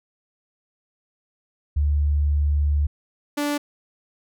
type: tone pair in turn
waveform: sine / sawtooth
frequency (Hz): 73.1 / 291.4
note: D2 / D4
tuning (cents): -7 / -13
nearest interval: 2 octaves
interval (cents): 2394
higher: second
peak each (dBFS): -17 / -18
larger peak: first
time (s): 1.76-2.87 / 3.37-3.58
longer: first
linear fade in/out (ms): 10
effects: none